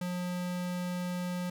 square tone, 178.9 Hz, F3, 42 cents sharp, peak -33 dBFS, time 0.01-1.5 s, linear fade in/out 5 ms, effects none

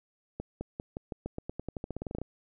accelerating click train, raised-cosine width 2 ms, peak -22 dBFS, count 20, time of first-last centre 0.4-2.216 s, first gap 210 ms, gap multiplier 0.9, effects none

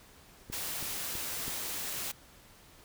click train, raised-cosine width 3 ms, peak -30 dBFS, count 4, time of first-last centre 0.5-1.48 s, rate 3.06 Hz
white noise, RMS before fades -37 dBFS, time 0.52-2.12 s, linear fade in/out 10 ms
effects pink hiss -57 dBFS RMS until 2.84 s

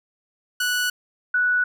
sawtooth / sine tone pair in turn, 1476 / 1476 Hz, F#6 / F#6, -5 / -5 cents, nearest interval unison, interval 0 cents, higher neither, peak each -17 dBFS, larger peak neither, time 0.6-0.9 / 1.34-1.64 s, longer neither, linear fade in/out 5 ms, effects none

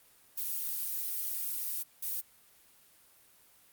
violet noise bursts at uneven times, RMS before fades -35 dBFS, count 2, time 0.37-1.83 / 2.02-2.21 s, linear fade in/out 10 ms, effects white hiss -62 dBFS RMS until 3.72 s + Opus 32 kbps

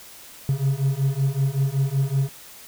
triangle beating tone pair, 133.6 / 138.9 Hz, C3 / C#3, +36 / +4 cents, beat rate 5.3 Hz, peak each -21 / -20 dBFS, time 0.49-2.29 s, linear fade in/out 2 ms, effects white hiss -44 dBFS RMS until 2.67 s

